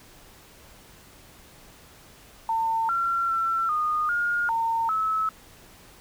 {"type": "tone with pitch steps", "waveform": "sine", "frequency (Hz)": [902, 1366, 1346, 1228, 1422, 912, 1298], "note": ["A5", "F6", "E6", "D#6", "F6", "A#5", "E6"], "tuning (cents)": [43, -39, 36, -23, 31, -38, -27], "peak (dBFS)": -22, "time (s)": [2.49, 5.29], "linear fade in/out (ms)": 2, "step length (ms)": 400, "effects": ["pink hiss -51 dBFS RMS until 6 s"]}